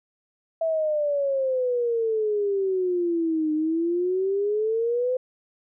sine exponential two-way sweep, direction down then up, 659.3 to 305.2 to 514 Hz, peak -21 dBFS, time 0.61-5.17 s, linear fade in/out 5 ms, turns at 3.53 s, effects none

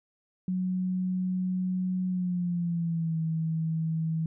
sine tone with pitch glide, 184.1 to 161.2 Hz, F#3 to E3, -8 to -38 cents, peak -26 dBFS, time 0.48-4.26 s, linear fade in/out 2 ms, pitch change -230 cents, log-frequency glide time 2.08-3.18 s, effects none

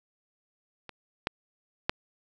clicks, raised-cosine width 0.3 ms, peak -25 / -11 / -8 dBFS, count 3, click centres 0.893 / 1.271 / 1.895 s, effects none

